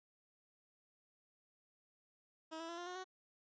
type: tone with pitch steps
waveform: 15% pulse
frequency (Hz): 319.8 / 329.7 / 340 / 350.6 / 361.5 / 372.7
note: D#4 / E4 / F4 / F4 / F#4 / F#4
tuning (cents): +48 / 0 / -46 / +7 / -40 / +13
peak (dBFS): -38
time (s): 2.51-3.044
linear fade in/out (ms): 20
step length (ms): 89
effects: resampled to 16000 Hz